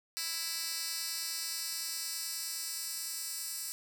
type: tone with high-pass filter sweep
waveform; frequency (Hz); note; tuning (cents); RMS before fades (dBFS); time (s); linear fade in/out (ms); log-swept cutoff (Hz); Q
10% pulse; 329.6; E4; 0; -38; 0.17-3.72; 0; 4300 to 7200; 1.1
effects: none